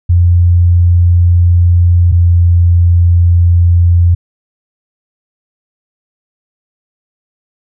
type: tone pair in turn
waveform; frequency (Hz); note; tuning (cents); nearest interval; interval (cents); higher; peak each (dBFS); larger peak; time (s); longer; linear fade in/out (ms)
sine; 87.31 / 86.66; F2 / F2; 0 / -13; unison; 13; first; -4; neither; 0.09-2.12 / 2.12-4.15; neither; 10
effects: none